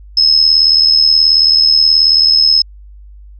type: tone with amplitude modulation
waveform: sine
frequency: 5180 Hz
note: E8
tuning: 31 cents flat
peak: -3 dBFS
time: 0.17-2.62 s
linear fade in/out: 5 ms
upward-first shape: sine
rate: 78.6 Hz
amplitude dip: 65%
effects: added 50 Hz sine -33 dBFS peak until 3.39 s